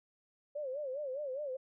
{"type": "tone with vibrato", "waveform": "sine", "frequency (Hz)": 554.4, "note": "C#5", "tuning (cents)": 0, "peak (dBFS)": -36, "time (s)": [0.55, 1.57], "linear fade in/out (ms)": 10, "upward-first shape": "sine", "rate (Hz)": 4.9, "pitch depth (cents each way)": 150, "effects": []}